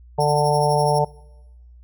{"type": "harmonic tone", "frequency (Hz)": 148.1, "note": "D3", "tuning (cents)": 15, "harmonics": [1, 3, 4, 5, 6], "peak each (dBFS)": [-22, -22, -22, -22, -22], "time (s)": [0.18, 1.05], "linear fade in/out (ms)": 10}
{"type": "tone with tremolo", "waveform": "25% pulse", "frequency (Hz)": 5480, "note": "F8", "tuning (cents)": -34, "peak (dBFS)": -24, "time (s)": [0.2, 0.99], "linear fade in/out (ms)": 5, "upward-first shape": "triangle", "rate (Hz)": 12, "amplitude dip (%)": 75}
{"effects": ["noise-tail reverb RT60 1.0 s tail -23 dB re dry", "added 60 Hz sine -43 dBFS peak until 1.83 s"]}